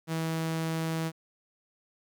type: tone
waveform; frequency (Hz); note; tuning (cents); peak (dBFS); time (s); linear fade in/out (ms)
sawtooth; 162.1; E3; -29; -25; 0.07-1.12; 50
effects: 11-bit